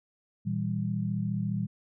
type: chord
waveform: sine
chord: E diminished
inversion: second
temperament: equal with one note detuned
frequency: 116.54 / 161.42 / 196 Hz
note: Bb2 / E3 / G3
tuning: 0 / -36 / 0 cents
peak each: -32 / -33 / -31 dBFS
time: 0.45-1.67 s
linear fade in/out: 20 ms
effects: none